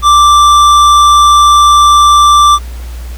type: tone with tanh clipping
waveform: sine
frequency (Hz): 1174.7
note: D6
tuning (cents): 0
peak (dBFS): -4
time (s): 0.02-2.59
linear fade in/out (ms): 50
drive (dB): 14
effects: added 60 Hz sine -20 dBFS peak until 3.17 s + pink hiss -35 dBFS RMS until 3.17 s